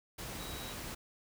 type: tone in noise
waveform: sine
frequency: 3861 Hz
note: B7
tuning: 40 cents flat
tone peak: -49 dBFS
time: 0.39-0.73 s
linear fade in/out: 10 ms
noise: pink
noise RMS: -43 dBFS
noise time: 0.18-0.95 s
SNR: -9 dB
effects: none